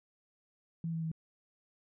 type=tone with pitch steps; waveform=sine; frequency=165.4 / 163.22 / 161.06 Hz; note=E3 / E3 / E3; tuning=+6 / -17 / -40 cents; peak=-33 dBFS; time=0.84-1.116 s; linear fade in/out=2 ms; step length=92 ms; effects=none